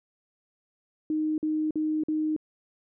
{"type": "tone bursts", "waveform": "sine", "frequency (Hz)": 309.6, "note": "D#4", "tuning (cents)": -9, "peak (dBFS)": -24, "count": 4, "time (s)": [1.1, 2.364], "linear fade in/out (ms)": 2, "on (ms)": 280, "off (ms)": 48, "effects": []}